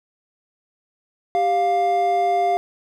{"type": "tone pair together", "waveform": "triangle", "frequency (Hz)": [393.4, 701.6], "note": ["G4", "F5"], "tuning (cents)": [6, 8], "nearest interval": "minor seventh", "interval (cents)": 1002, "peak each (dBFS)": [-22, -15], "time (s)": [1.35, 2.57], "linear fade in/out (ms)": 0, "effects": []}